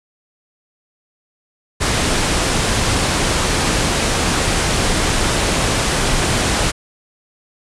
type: low-pass noise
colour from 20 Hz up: pink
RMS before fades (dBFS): -17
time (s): 1.8-6.72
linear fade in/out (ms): 20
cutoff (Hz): 10000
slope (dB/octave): 48
effects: none

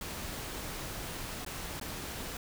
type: noise with dropouts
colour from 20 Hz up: pink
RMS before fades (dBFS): -40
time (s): 0.01-2.37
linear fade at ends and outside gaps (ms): 2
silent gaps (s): 1.449-1.463 / 1.799-1.812
effects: none

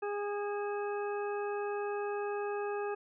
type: harmonic tone with a mistuned harmonic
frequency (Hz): 410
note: G#4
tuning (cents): -22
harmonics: 1 / 2 / 3 / 4 / 6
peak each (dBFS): -34 / -40 / -44 / -46 / -50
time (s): 0.02-2.95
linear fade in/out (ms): 10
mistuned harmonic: 6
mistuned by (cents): +70
effects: none

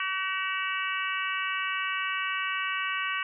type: harmonic tone with a mistuned harmonic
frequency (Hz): 380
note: F#4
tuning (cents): +46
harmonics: 3 / 4 / 5 / 6 / 7 / 8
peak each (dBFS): -33 / -34 / -35 / -36 / -36 / -37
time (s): 0-3.23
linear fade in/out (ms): 2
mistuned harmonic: 8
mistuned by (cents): -72
effects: none

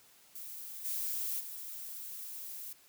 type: noise with level steps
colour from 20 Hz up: violet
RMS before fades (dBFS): -45 / -36 / -44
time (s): 0.35-2.73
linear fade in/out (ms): 5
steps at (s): 0.84 / 1.39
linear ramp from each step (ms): 20
effects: white hiss -62 dBFS RMS until 2.88 s + high-pass 60 Hz 12 dB/octave

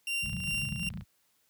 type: tone with tremolo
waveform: 40% pulse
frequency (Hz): 2770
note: F7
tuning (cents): -15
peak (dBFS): -28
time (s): 0.07-0.89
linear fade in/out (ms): 2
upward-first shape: sine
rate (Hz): 2.6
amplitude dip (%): 70
type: low-pass noise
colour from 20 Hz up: white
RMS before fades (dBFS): -37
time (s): 0.22-1.04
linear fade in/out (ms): 20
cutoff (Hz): 210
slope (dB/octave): 96
type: click train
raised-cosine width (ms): 0.3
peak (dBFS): -35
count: 22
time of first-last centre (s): 0.26-1.01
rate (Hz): 28
effects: white hiss -71 dBFS RMS until 1.49 s + high-pass 60 Hz 12 dB/octave

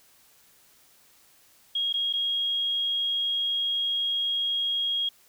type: tone with dropouts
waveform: sine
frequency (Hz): 3276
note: G#7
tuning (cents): -24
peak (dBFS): -24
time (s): 1.75-5.09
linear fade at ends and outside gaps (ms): 5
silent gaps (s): 1.928-1.939 / 2.128-2.135
effects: white hiss -59 dBFS RMS until 5.28 s

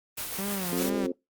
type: noise with tremolo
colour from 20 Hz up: white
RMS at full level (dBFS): -33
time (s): 0.17-0.9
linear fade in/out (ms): 10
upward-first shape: sine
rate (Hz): 6.5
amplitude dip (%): 30
type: tone with vibrato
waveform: sawtooth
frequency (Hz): 188.3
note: F#3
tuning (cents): +31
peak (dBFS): -27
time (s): 0.38-1.07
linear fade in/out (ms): 10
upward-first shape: sine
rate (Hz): 2.2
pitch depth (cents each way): 130
type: harmonic tone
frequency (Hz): 88.2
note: F2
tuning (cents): +18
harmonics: 3 / 4 / 5 / 6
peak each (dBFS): -30 / -32 / -34 / -36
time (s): 0.72-1.12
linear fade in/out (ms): 5
effects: noise-tail reverb RT60 0.2 s tail -22 dB re dry + Opus 24 kbps

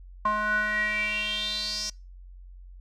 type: tone with band-pass filter sweep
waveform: square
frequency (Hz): 211.5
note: G#3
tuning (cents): +32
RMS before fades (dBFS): -28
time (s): 0.25-1.9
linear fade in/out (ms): 5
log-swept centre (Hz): 1100 to 5600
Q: 7.4
effects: noise-tail reverb RT60 0.3 s tail -26 dB re dry + added 45 Hz sine -43 dBFS peak until 2.8 s

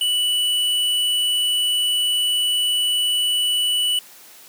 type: tone with tanh clipping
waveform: sine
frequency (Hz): 2960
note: F#7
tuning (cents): 0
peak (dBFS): -19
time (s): 0.01-3.99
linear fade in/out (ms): 2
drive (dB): 13
effects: white hiss -45 dBFS RMS until 4.48 s + high-pass 200 Hz 12 dB/octave

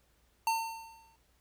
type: tone with exponential decay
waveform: square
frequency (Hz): 904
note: A5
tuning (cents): +47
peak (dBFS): -26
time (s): 0.47-1.16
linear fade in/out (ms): 2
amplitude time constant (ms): 150
effects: added 60 Hz sine -70 dBFS peak until 1.4 s + pink hiss -71 dBFS RMS until 1.4 s

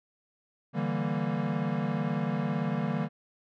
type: chord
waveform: square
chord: E half-diminished seventh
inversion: third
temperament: equal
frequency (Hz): 146.83 / 164.81 / 196 / 233.1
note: D3 / E3 / G3 / Bb3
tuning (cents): 0 / 0 / 0 / 0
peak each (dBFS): -34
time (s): 0.73-3.09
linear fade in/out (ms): 50
effects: low-pass 2000 Hz 12 dB/octave

